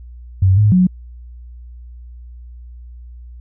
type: tone with pitch steps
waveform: sine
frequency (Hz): 94.6 / 105.1 / 182.9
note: F#2 / G#2 / F#3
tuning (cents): +39 / +21 / -20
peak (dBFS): -8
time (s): 0.42-0.87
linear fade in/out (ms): 5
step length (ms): 150
effects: added 60 Hz sine -33 dBFS peak until 3.4 s